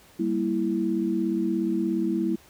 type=chord; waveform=sine; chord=E diminished; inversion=first; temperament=equal; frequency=196 / 233.1 / 329.6 Hz; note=G3 / Bb3 / E4; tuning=0 / 0 / 0 cents; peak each=-28 / -29 / -25 dBFS; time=0.19-2.36 s; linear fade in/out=10 ms; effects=pink hiss -54 dBFS RMS until 2.49 s + high-pass 60 Hz 12 dB/octave